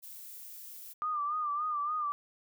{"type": "noise", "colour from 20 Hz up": "violet", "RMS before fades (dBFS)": -47, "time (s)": [0.02, 0.94], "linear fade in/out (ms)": 20}
{"type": "tone with vibrato", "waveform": "sine", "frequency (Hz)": 1200, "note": "D6", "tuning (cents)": 37, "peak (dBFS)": -30, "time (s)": [1.02, 2.12], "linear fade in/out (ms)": 0, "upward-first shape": "sine", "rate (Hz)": 3.5, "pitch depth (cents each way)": 66}
{"effects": []}